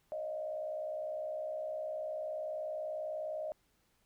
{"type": "tone with frequency modulation", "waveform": "sine", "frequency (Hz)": 620, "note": "D#5", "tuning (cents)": -6, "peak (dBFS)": -36, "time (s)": [0.12, 3.52], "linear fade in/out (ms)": 0, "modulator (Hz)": 59.7, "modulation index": 0.73, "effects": ["pink hiss -74 dBFS RMS until 4.05 s"]}